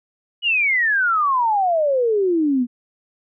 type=exponential sweep; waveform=sine; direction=down; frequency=2960 to 235.5 Hz; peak=-15 dBFS; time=0.42-2.67 s; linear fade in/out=50 ms; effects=none